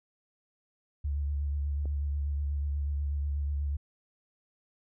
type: tone with vibrato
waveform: sine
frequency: 71.8 Hz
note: D2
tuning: 39 cents flat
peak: -28 dBFS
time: 1.04-3.77 s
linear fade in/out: 10 ms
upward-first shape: sine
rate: 8.2 Hz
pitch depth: 33 cents each way
type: click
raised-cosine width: 2 ms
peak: -31 dBFS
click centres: 1.856 s
effects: none